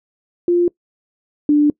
sine tone pair in turn, 349.2 / 295.1 Hz, F4 / D4, 0 / +8 cents, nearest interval minor third, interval 292 cents, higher first, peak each -11 / -9 dBFS, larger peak second, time 0.48-0.68 / 1.49-1.7 s, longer second, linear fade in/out 2 ms, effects noise-tail reverb RT60 0.1 s tail -23 dB re dry

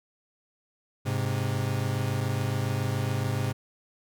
40% pulse tone pair together, 103.68 / 130.81 Hz, G#2 / C3, -2 / 0 cents, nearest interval major third, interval 402 cents, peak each -28 dBFS, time 1.05-3.53 s, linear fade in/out 20 ms, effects none

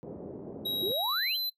white low-pass noise, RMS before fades -40 dBFS, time 0.03-0.92 s, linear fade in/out 0 ms, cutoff 480 Hz, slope 24 dB/octave
square tone with pitch glide, 3837 to 4051 Hz, A#7 to B7, +49 to +43 cents, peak -30 dBFS, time 0.65-1.5 s, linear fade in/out 10 ms, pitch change +94 cents, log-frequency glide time 1.01-1.25 s
sine exponential sweep, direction up, 329.6 to 3335 Hz, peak -31 dBFS, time 0.82-1.37 s, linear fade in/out 10 ms
effects noise-tail reverb RT60 0.1 s tail -18 dB re dry + high-pass 150 Hz 12 dB/octave

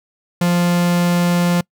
45% pulse tone, 174.7 Hz, F3, 1 cent sharp, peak -13 dBFS, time 0.41-1.61 s, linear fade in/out 5 ms, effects noise-tail reverb RT60 0.1 s tail -26 dB re dry

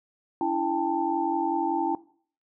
sine tone cluster, 287.9 / 332.9 / 796 / 887 Hz, D4 / E4 / G5 / A5, -34 / +17 / +26 / +14 cents, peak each -32 / -27 / -29 / -29 dBFS, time 0.41-1.95 s, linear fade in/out 2 ms, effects noise-tail reverb RT60 0.5 s tail -19 dB re dry

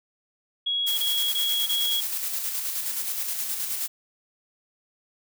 sine tone bursts, 3322 Hz, G#7, in tune, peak -23 dBFS, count 4, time 0.66-2.009 s, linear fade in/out 10 ms, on 320 ms, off 23 ms
blue noise with tremolo, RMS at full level -28 dBFS, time 0.86-3.88 s, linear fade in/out 20 ms, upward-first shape square, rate 9.5 Hz, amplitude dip 35%
effects none

